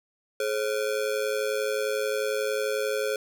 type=ring-modulated tone; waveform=square; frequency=481.6 Hz; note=B4; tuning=44 cents flat; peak=-23 dBFS; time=0.4-3.16 s; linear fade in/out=2 ms; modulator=55.6 Hz; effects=none